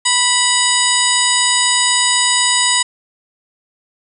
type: harmonic tone with a mistuned harmonic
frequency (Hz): 984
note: B5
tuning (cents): -7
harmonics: 1 / 2 / 3 / 4 / 5 / 7 / 8 / 9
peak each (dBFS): -20 / -20 / -20 / -20 / -20 / -20 / -20 / -20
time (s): 0.05-2.83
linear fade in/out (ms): 10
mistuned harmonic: 4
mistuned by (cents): -60
effects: none